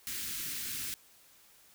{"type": "band-stop noise", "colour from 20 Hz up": "white", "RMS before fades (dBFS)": -38, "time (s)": [0.07, 0.94], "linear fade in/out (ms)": 0, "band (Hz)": [330, 1500], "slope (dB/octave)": 24, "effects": ["white hiss -61 dBFS RMS until 1.74 s"]}